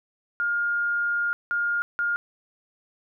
sine tone bursts at uneven times, 1415 Hz, F6, 22 cents sharp, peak -22 dBFS, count 3, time 0.4-1.33 / 1.51-1.82 / 1.99-2.16 s, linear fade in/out 0 ms, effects none

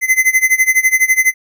square tone with tremolo, 2048 Hz, C7, 38 cents flat, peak -7 dBFS, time 0.01-1.34 s, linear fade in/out 50 ms, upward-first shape sine, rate 12 Hz, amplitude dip 90%, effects none

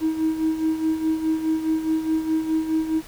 triangle tone with tremolo, 317.8 Hz, D#4, 37 cents sharp, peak -14 dBFS, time 0-3.02 s, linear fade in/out 50 ms, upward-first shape sine, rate 4.8 Hz, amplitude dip 70%, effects tanh soft clip ceiling -14 dBFS + pink hiss -44 dBFS RMS until 3.07 s

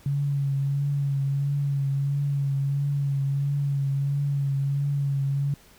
sine tone with vibrato, 140 Hz, C#3, 18 cents sharp, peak -22 dBFS, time 0.06-5.54 s, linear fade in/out 2 ms, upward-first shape triangle, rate 1.5 Hz, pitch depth 34 cents each way, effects pink hiss -54 dBFS RMS until 5.78 s

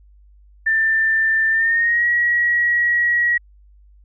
sine tone with pitch glide, 1783 to 1911 Hz, A6 to A#6, +22 to +43 cents, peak -14 dBFS, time 0.66-3.38 s, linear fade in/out 10 ms, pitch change +121 cents, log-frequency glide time 1.5-2.07 s, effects added 50 Hz sine -46 dBFS peak until 4.04 s

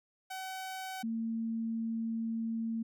sawtooth / sine tone pair in turn, 757 / 226.6 Hz, F#5 / A#3, +39 / -49 cents, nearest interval octave + major sixth, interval 2088 cents, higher first, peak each -35 / -32 dBFS, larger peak second, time 0.3-1.03 / 1.03-2.83 s, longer second, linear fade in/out 10 ms, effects none

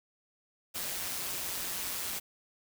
white noise with amplitude modulation, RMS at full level -34 dBFS, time 0.74-2.2 s, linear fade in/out 20 ms, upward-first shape sine, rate 182 Hz, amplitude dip 50%, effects none

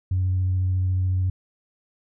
sine tone with vibrato, 92.5 Hz, F#2, in tune, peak -18 dBFS, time 0.11-1.3 s, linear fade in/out 5 ms, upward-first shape sine, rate 14 Hz, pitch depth 13 cents each way, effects tanh soft clip ceiling -16 dBFS

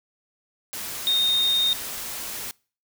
sine tone in noise, 3690 Hz, A#7, 18 cents flat, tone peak -18 dBFS, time 1.07-1.73 s, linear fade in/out 0 ms, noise white, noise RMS -33 dBFS, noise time 0.73-2.51 s, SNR +12 dB, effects noise-tail reverb RT60 0.4 s tail -25 dB re dry

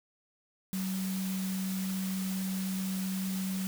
sine tone in noise, 189.6 Hz, F#3, 43 cents sharp, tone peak -31 dBFS, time 0.73-3.67 s, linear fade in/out 0 ms, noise white, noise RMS -42 dBFS, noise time 0.73-3.67 s, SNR +8 dB, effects none

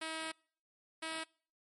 5% pulse tone pair in turn, 320 / 321.4 Hz, D#4 / E4, +49 / -44 cents, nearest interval unison, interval 7 cents, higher second, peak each -27 dBFS, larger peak neither, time 0.01-0.32 / 1.02-1.24 s, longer first, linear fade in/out 10 ms, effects noise-tail reverb RT60 0.5 s tail -25 dB re dry + MP3 48 kbps

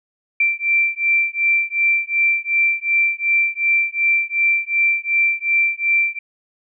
sine beating tone pair, 2349 / 2351.7 Hz, D7 / D7, 0 / +2 cents, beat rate 2.7 Hz, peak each -18 dBFS, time 0.4-6.19 s, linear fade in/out 5 ms, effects none

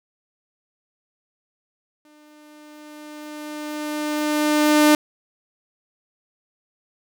sawtooth tone with exponential growth, 300.7 Hz, D4, 41 cents sharp, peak -7 dBFS, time 2.05-4.95 s, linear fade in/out 2 ms, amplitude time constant 630 ms, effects none

